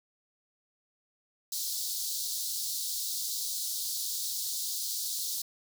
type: high-pass noise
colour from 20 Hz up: pink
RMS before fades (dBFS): -34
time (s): 1.52-5.42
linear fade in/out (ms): 5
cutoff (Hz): 3900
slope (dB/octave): 48
effects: none